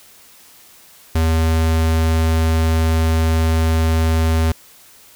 square tone, 80.8 Hz, E2, 34 cents flat, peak -14 dBFS, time 1.15-4.52 s, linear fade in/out 5 ms, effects white hiss -46 dBFS RMS until 5.15 s

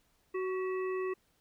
harmonic tone with a mistuned harmonic, 373.4 Hz, F#4, 16 cents sharp, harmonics 1 / 3 / 5 / 7, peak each -32 / -42 / -46 / -49 dBFS, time 0.34-1.14 s, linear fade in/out 10 ms, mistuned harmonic 5, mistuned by +61 cents, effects pink hiss -72 dBFS RMS until 1.4 s

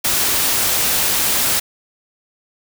white noise, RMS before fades -17 dBFS, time 0.04-1.6 s, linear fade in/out 10 ms, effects none

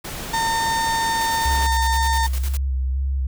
pink noise, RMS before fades -31 dBFS, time 0.04-1.67 s, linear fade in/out 10 ms
harmonic tone, 909 Hz, A#5, 44 cents flat, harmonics 1 / 2 / 4 / 5 / 6 / 7 / 8 / 9 / 10, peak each -20 / -26 / -32 / -34 / -36 / -37 / -38 / -39 / -40 dBFS, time 0.33-2.27 s, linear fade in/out 10 ms
white noise with tremolo, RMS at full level -33 dBFS, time 1.21-2.57 s, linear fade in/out 2 ms, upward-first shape square, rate 9.8 Hz, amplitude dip 70%
sine tone with vibrato, 66.3 Hz, C2, 23 cents sharp, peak -19 dBFS, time 1.45-3.27 s, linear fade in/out 5 ms, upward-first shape square, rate 2 Hz, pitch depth 30 cents each way
effects none

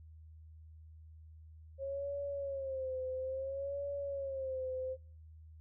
sine tone with vibrato, 540 Hz, C#5, 45 cents flat, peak -36 dBFS, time 1.78-4.97 s, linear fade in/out 50 ms, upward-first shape sine, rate 0.59 Hz, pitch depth 82 cents each way, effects noise-tail reverb RT60 0.4 s tail -23 dB re dry + added 79 Hz sine -52 dBFS peak until 5.6 s

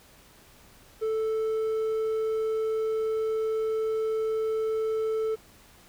sine tone with hard clipping, 440 Hz, A4, in tune, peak -26 dBFS, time 1.01-5.36 s, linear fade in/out 20 ms, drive 3 dB, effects pink hiss -55 dBFS RMS until 5.88 s

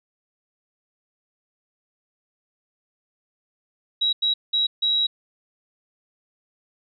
sine tone bursts at uneven times, 3862 Hz, B7, 39 cents flat, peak -18 dBFS, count 4, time 4.01-4.13 / 4.22-4.34 / 4.53-4.67 / 4.82-5.07 s, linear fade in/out 10 ms, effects none

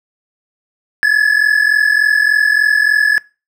triangle tone pair together, 1686 / 1729.4 Hz, G#6 / A6, +26 / -30 cents, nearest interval unison, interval 44 cents, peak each -10 dBFS, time 1.03-3.18 s, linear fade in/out 0 ms, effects noise-tail reverb RT60 0.3 s tail -22 dB re dry

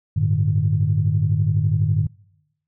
sine chord, G suspended second, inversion none, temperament equal with one note detuned, 98 / 110 / 150.44 Hz, G2 / A2 / D3, 0 / 0 / +42 cents, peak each -20 dBFS, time 0.16-2.07 s, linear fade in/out 10 ms, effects noise-tail reverb RT60 0.9 s tail -25 dB re dry + tanh soft clip ceiling -7 dBFS

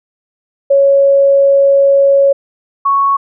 sine tone pair in turn, 554.4 / 1108.8 Hz, C#5 / C#6, 0 / 0 cents, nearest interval octave, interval 1200 cents, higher second, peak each -5 / -8 dBFS, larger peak first, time 0.7-2.33 / 2.85-3.17 s, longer first, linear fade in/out 10 ms, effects none

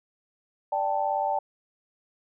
sine chord, D suspended fourth, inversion none, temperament just, 587.3 / 783.1 / 881 Hz, D5 / G5 / A5, 0 / -2 / +2 cents, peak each -30 / -27 / -28 dBFS, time 0.72-1.39 s, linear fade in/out 5 ms, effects none

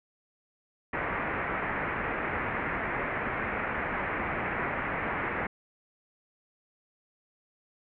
white low-pass noise, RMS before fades -32 dBFS, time 0.93-5.47 s, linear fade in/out 5 ms, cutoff 2200 Hz, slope 48 dB/octave, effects none

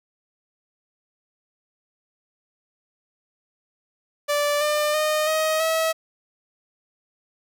sawtooth tone with pitch steps, 584 / 598.7 / 613.7 / 629.2 / 645 Hz, D5 / D5 / D#5 / D#5 / E5, -10 / +33 / -24 / +19 / -38 cents, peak -16 dBFS, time 4.28-5.93 s, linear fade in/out 20 ms, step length 330 ms, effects none

